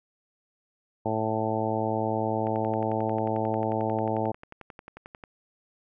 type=harmonic tone; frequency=110 Hz; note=A2; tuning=in tune; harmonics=1 / 2 / 3 / 4 / 5 / 6 / 7 / 8; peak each=-33 / -33 / -33 / -33 / -33 / -33 / -33 / -33 dBFS; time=1.05-4.32 s; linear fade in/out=10 ms
type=click train; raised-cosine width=0.5 ms; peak=-27 dBFS; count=32; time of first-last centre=2.47-5.238 s; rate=11.2 Hz
effects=none